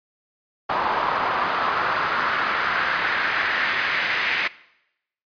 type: noise with band-pass filter sweep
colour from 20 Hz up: pink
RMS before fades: -23 dBFS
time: 0.69-4.48 s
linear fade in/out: 10 ms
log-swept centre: 980 to 2100 Hz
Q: 2.4
effects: noise-tail reverb RT60 0.8 s tail -19 dB re dry + resampled to 11025 Hz